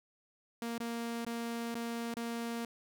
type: tone with dropouts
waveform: sawtooth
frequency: 233.1 Hz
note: A#3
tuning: in tune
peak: -32 dBFS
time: 0.62-2.65 s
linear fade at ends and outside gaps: 2 ms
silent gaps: 0.781-0.802 / 1.249-1.265 / 1.744-1.752 / 2.141-2.168 s
effects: none